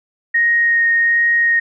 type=tone with vibrato; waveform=sine; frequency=1864.7 Hz; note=A#6; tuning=in tune; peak=-11 dBFS; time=0.34-1.6 s; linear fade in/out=10 ms; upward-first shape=sine; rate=1.3 Hz; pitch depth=8 cents each way; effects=none